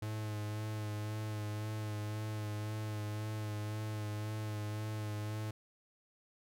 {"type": "tone with vibrato", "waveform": "45% pulse", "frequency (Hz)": 106.6, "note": "G#2", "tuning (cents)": 46, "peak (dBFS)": -37, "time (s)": [0.02, 5.51], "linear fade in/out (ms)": 5, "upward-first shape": "sine", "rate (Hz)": 1.9, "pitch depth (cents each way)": 25, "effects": []}